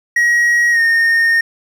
triangle tone with pitch glide, 1900 to 1837.4 Hz, A#6 to A#6, +33 to -25 cents, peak -8 dBFS, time 0.16-1.41 s, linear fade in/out 5 ms, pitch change -58 cents, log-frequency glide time 0.71-0.8 s, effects none

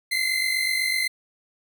30% pulse tone pair together, 2045 / 2093 Hz, C7 / C7, -40 / 0 cents, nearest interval unison, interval 40 cents, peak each -22 dBFS, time 0.11-1.08 s, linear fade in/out 10 ms, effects none

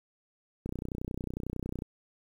click train, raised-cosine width 3 ms, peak -22 dBFS, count 37, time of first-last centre 0.66-1.821 s, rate 31 Hz, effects 9-bit

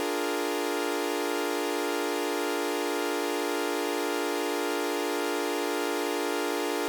sawtooth chord, Bb dominant seventh, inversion first, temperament equal, 293.7 / 349.2 / 415.3 / 466.2 Hz, D4 / F4 / Ab4 / Bb4, 0 / 0 / 0 / 0 cents, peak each -29 dBFS, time 0-6.88 s, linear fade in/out 0 ms, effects none

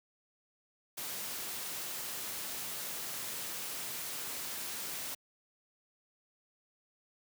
white noise, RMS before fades -40 dBFS, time 0.97-5.15 s, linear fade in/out 10 ms, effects high-pass 100 Hz 12 dB/octave

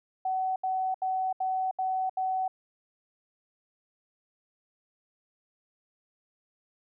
sine tone bursts, 753 Hz, F#5, 30 cents sharp, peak -26 dBFS, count 6, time 0.25-2.48 s, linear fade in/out 5 ms, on 310 ms, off 74 ms, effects none

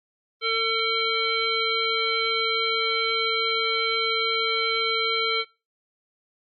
harmonic tone, 450.6 Hz, A4, 41 cents sharp, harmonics 1 / 3 / 5 / 7 / 9, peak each -28 / -28 / -28 / -28 / -28 dBFS, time 0.41-5.45 s, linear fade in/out 50 ms, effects noise-tail reverb RT60 0.3 s tail -22 dB re dry + Opus 24 kbps

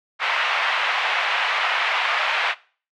white band-pass noise, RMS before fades -22 dBFS, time 0.19-2.55 s, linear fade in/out 50 ms, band 690 to 2800 Hz, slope 24 dB/octave, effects noise-tail reverb RT60 0.4 s tail -20 dB re dry

